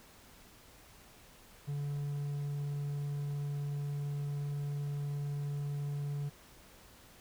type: tone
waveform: triangle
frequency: 143.8 Hz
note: D3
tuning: 36 cents flat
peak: -32 dBFS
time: 1.67-6.3 s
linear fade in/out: 20 ms
effects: pink hiss -58 dBFS RMS until 7.2 s